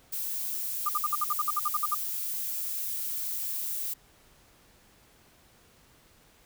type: noise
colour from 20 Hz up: violet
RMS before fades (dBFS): -33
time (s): 0.12-3.94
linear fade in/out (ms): 10
type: tone bursts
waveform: sine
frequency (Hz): 1207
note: D6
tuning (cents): +47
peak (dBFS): -24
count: 13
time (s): 0.86-1.946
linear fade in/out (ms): 5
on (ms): 30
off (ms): 58
effects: pink hiss -60 dBFS RMS until 6.45 s